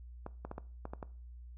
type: clicks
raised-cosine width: 1 ms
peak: -27 dBFS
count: 7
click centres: 0.264 / 0.45 / 0.514 / 0.581 / 0.854 / 0.935 / 1.028 s
effects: noise-tail reverb RT60 0.4 s tail -19 dB re dry + added 60 Hz sine -47 dBFS peak until 1.57 s